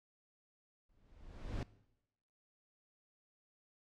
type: noise with exponential growth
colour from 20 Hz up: brown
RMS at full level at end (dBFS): -35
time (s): 0.89-1.63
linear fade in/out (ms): 2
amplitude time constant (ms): 160
effects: noise-tail reverb RT60 0.9 s tail -20 dB re dry + low-pass 6000 Hz 12 dB/octave